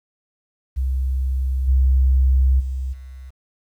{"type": "tone with level steps", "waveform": "sine", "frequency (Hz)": 65.41, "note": "C2", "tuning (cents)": 0, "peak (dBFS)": [-18, -12, -22, -34], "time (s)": [0.76, 3.31], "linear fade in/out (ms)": 20, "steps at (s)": [1.67, 2.59, 2.92], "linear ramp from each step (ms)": 20, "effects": ["9-bit"]}